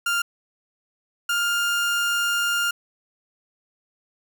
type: tone pair in turn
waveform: 30% pulse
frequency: 1396.9 / 1404.9 Hz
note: F6 / F6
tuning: 0 / +10 cents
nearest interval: unison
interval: 10 cents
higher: second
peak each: -18 dBFS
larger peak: neither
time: 0.06-0.22 / 1.29-2.71 s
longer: second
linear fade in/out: 5 ms
effects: none